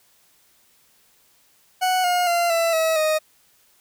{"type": "tone with pitch steps", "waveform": "40% pulse", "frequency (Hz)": [740, 714.8, 690.4, 666.9, 644.2, 622.3], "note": ["F#5", "F5", "F5", "E5", "E5", "D#5"], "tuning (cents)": [0, 40, -20, 20, -40, 0], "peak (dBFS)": -17, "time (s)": [1.81, 3.19], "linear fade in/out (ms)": 20, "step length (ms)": 230, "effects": ["white hiss -59 dBFS RMS until 3.8 s"]}